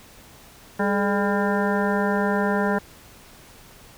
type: harmonic tone with a mistuned harmonic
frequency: 200 Hz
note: G3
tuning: 35 cents sharp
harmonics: 1 / 2 / 3 / 4 / 5 / 7 / 8 / 9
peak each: -23 / -26 / -28 / -29 / -30 / -31 / -32 / -33 dBFS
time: 0.79-2.79 s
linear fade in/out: 10 ms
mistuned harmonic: 2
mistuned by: +89 cents
effects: pink hiss -48 dBFS RMS until 3.97 s